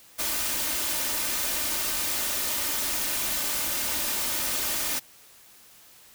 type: noise with comb filter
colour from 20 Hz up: white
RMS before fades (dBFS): -28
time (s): 0.18-5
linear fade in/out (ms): 20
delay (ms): 3.3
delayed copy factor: +0.5
effects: white hiss -53 dBFS RMS until 6.14 s